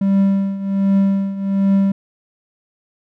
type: tone with tremolo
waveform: triangle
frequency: 196 Hz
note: G3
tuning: in tune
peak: -8 dBFS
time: 0.01-1.92 s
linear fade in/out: 5 ms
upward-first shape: triangle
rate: 1.3 Hz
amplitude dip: 80%
effects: none